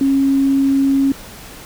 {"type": "tone", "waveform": "sine", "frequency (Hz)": 273.1, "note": "C#4", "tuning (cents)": -26, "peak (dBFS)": -11, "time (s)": [0.01, 1.12], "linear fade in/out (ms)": 2, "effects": ["pink hiss -36 dBFS RMS until 1.65 s"]}